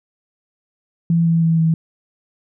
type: tone with pitch steps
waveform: sine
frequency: 167.5 / 165.67 / 163.86 / 162.07 Hz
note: E3 / E3 / E3 / E3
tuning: +28 / +9 / -10 / -29 cents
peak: -12 dBFS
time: 1.1-1.74 s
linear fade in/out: 2 ms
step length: 160 ms
effects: none